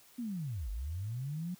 sine linear two-way sweep, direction down then up, 251.4 to 46.25 to 185 Hz, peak -35 dBFS, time 0.18-1.55 s, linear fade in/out 10 ms, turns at 0.7 s, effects white hiss -61 dBFS RMS until 1.59 s

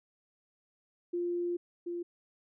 sine tone pair in turn, 349.2 / 346.8 Hz, F4 / F4, 0 / -12 cents, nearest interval unison, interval 12 cents, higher first, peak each -30 / -34 dBFS, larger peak first, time 1.13-1.57 / 1.86-2.03 s, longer first, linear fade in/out 10 ms, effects none

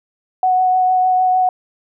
sine tone with vibrato, 740 Hz, F#5, in tune, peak -11 dBFS, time 0.43-1.49 s, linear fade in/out 2 ms, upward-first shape triangle, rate 6.6 Hz, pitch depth 14 cents each way, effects none

